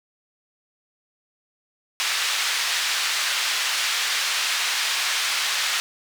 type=band-pass noise; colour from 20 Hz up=white; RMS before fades=-24 dBFS; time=2-5.8 s; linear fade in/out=0 ms; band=1300 to 4500 Hz; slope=12 dB/octave; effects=none